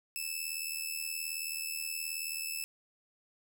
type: tone with amplitude modulation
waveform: 10% pulse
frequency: 2625 Hz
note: E7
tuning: 8 cents flat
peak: -24 dBFS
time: 0.16-2.64 s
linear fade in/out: 0 ms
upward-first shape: sine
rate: 78.8 Hz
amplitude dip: 60%
effects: none